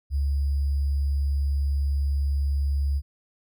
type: tone with sample-and-hold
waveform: sine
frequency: 70 Hz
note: C#2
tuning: 18 cents sharp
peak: -21 dBFS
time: 0.1-3.02 s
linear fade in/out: 50 ms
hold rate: 4900 Hz
effects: none